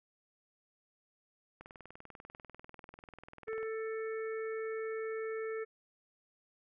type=click train; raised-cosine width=0.5 ms; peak=-35 dBFS; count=42; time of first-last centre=1.61-3.63 s; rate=20.3 Hz
type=harmonic tone; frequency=442.4 Hz; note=A4; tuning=9 cents sharp; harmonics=1 / 3 / 4 / 5; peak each=-36 / -48 / -49 / -51 dBFS; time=3.47-5.65 s; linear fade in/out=20 ms
effects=none